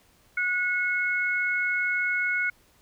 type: tone pair together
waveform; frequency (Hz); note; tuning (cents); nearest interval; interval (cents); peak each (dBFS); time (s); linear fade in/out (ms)
sine; 1459 / 2186; F#6 / C#7; -25 / -25; perfect fifth; 700; -26; 0.37-2.5; 5
effects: pink hiss -61 dBFS RMS until 2.81 s